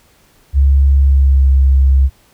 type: tone with pitch glide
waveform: sine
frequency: 68.9 to 67.21 Hz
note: C#2 to C2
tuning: -10 to +47 cents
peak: -6 dBFS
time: 0.53-2.1 s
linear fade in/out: 50 ms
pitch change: -43 cents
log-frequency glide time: 0.99-1.49 s
effects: pink hiss -51 dBFS RMS until 2.33 s